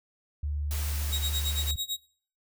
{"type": "tone with pitch glide", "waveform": "sine", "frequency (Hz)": [73.42, 74.44], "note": ["D2", "D2"], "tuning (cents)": [0, 24], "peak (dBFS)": -28, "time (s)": [0.43, 1.76], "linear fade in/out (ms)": 5, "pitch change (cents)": 24, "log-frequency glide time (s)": [1.07, 1.35]}
{"type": "noise", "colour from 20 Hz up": "white", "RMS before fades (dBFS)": -38, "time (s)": [0.71, 1.71], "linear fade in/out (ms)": 0}
{"type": "tone with tremolo", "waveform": "sawtooth", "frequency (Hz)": 3800, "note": "A#7", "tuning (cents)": 33, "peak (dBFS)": -25, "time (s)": [1.12, 1.97], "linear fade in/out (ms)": 10, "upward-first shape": "sine", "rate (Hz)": 9, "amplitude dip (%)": 95}
{"effects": ["noise-tail reverb RT60 0.5 s tail -21 dB re dry"]}